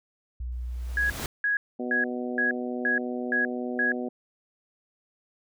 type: tone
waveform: sine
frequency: 61 Hz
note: B1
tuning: 21 cents flat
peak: -30 dBFS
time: 0.4-1.12 s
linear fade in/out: 5 ms
type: noise with exponential growth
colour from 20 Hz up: pink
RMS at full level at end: -31 dBFS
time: 0.52-1.26 s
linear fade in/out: 1 ms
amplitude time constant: 160 ms
type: tone bursts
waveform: sine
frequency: 1662 Hz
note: G#6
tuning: 1 cent sharp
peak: -22 dBFS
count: 7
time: 0.97-3.92 s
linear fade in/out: 2 ms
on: 130 ms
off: 340 ms
type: harmonic tone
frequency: 123.47 Hz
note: B2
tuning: in tune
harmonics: 2 / 3 / 4 / 5 / 6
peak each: -31 / -35 / -37 / -39 / -41 dBFS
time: 1.79-4.09 s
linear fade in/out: 10 ms
effects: none